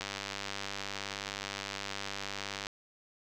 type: click train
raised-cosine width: 0.2 ms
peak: -19 dBFS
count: 265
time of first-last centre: 0.01-2.669 s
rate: 99.3 Hz
effects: none